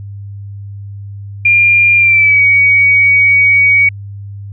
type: tone with pitch glide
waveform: sine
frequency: 2400 to 2252 Hz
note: D7 to C#7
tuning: +37 to +27 cents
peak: -5 dBFS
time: 1.45-3.89 s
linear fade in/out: 5 ms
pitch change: -110 cents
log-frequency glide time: 1.97-2.43 s
effects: added 100 Hz sine -24 dBFS peak until 4.52 s